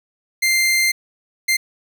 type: tone bursts at uneven times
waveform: sawtooth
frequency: 2093 Hz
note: C7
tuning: in tune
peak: -11 dBFS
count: 2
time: 0.42-0.92 / 1.48-1.57 s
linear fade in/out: 10 ms
effects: none